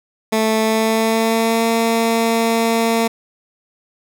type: tone with pitch glide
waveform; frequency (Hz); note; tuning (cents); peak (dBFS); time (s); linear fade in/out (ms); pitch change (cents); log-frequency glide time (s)
15% pulse; 220 to 228.2; A3 to A#3; 0 to -37; -8; 0.32-3.08; 10; +63; 0.62-1.66
effects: none